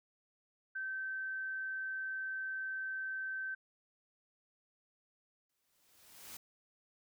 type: tone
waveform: sine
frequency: 1546 Hz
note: G6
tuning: 24 cents flat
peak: -37 dBFS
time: 0.75-3.55 s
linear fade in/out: 10 ms
type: noise with exponential growth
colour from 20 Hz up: white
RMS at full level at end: -47 dBFS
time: 5.49-6.37 s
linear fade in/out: 5 ms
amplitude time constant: 190 ms
effects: none